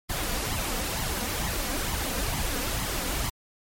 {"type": "noise with flanger", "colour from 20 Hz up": "pink", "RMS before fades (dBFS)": -29, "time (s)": [0.09, 3.3], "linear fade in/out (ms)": 10, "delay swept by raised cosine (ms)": [0.96, 4.16], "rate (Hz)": 2.2, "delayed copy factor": 0.6, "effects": ["MP3 64 kbps"]}